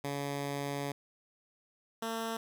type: tone pair in turn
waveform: 10% pulse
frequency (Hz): 141.6 / 226.3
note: C#3 / A3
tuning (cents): +37 / +49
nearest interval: minor sixth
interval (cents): 812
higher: second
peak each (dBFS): -26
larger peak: neither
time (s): 0.04-0.92 / 2.02-2.37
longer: first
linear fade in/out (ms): 5
effects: none